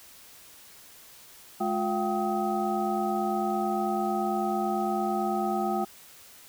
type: tone cluster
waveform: sine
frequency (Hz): 211.2 / 354.9 / 684 / 773 / 1263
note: G#3 / F4 / F5 / G5 / D#6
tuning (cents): +29 / +28 / -36 / -24 / +26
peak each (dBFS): -31 / -31 / -34 / -29 / -36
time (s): 1.6-5.85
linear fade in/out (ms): 10
effects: white hiss -51 dBFS RMS until 6.48 s